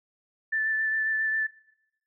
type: tone with vibrato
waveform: sine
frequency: 1760 Hz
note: A6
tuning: in tune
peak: -24 dBFS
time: 0.52-1.47 s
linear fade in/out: 10 ms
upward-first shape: sine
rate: 7.4 Hz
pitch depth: 13 cents each way
effects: noise-tail reverb RT60 0.8 s tail -19 dB re dry